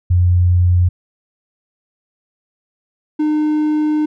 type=tone pair in turn; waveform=sine / triangle; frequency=89 / 304.2 Hz; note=F2 / D#4; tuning=+33 / -39 cents; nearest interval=octave + major sixth; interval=2128 cents; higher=second; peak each=-9 / -11 dBFS; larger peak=first; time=0.1-0.89 / 3.19-4.06 s; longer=second; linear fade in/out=10 ms; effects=none